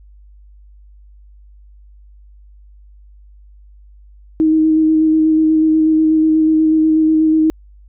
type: tone with vibrato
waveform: sine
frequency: 314.9 Hz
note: D#4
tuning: 21 cents sharp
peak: -9 dBFS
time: 4.4-7.5 s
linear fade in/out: 0 ms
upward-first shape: square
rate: 8.2 Hz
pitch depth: 12 cents each way
effects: added 50 Hz sine -40 dBFS peak until 7.88 s